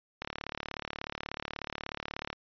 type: click train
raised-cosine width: 0.3 ms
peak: -19 dBFS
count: 78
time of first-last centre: 0.22-2.33 s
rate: 36.5 Hz
effects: resampled to 11025 Hz